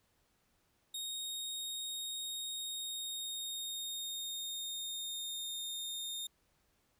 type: tone with pitch glide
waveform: sawtooth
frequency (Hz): 3729 to 3667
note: A#7 to A#7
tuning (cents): 0 to -29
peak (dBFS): -36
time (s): 0.94-6.27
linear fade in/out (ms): 5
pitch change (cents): -29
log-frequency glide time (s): 2.5-5.57
effects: pink hiss -75 dBFS RMS until 6.99 s